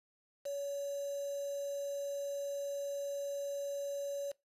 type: tone with quantisation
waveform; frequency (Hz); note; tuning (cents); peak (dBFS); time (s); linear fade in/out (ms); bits
sine; 565; C#5; +33; -36; 0.45-4.32; 10; 8
effects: noise-tail reverb RT60 0.2 s tail -22 dB re dry + resampled to 32000 Hz